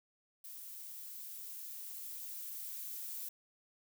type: noise with level ramp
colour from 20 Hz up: violet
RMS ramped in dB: -49 to -43 dBFS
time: 0.44-3.29 s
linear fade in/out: 5 ms
effects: none